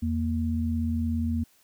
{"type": "tone pair together", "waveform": "sine", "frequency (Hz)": [83.37, 233.1], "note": ["E2", "A#3"], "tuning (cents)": [20, 0], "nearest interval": "octave + tritone", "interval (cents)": 1780, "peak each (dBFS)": -27, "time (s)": [0.02, 1.44], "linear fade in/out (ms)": 10, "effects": ["white hiss -62 dBFS RMS until 1.63 s"]}